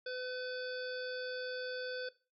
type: harmonic tone with a mistuned harmonic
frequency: 505 Hz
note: B4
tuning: 39 cents sharp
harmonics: 1 / 3 / 5 / 7 / 9 / 10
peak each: -40 / -43 / -54 / -51 / -49 / -57 dBFS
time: 0.06-2.09 s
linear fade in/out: 5 ms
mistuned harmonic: 7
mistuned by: -31 cents
effects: noise-tail reverb RT60 0.3 s tail -18 dB re dry